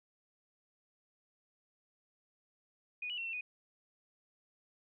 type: tone with pitch steps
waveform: sine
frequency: 2469 / 2935 / 2720 / 2695 / 2481 Hz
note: D#7 / F#7 / F7 / E7 / D#7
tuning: -14 / -15 / -46 / +38 / -6 cents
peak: -37 dBFS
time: 3.02-3.41 s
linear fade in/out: 5 ms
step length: 78 ms
effects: none